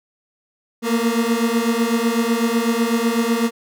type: beating tone pair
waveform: 30% pulse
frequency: 227.8 / 235.8 Hz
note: A#3 / A#3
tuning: -40 / +20 cents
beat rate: 8 Hz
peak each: -17 dBFS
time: 0.82-3.51 s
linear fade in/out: 50 ms
effects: none